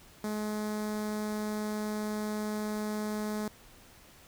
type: tone with notch filter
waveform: sawtooth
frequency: 212.1 Hz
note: G#3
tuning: 37 cents sharp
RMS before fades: -34 dBFS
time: 0.24-3.48 s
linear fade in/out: 2 ms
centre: 2800 Hz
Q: 1.2
effects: pink hiss -56 dBFS RMS until 4.27 s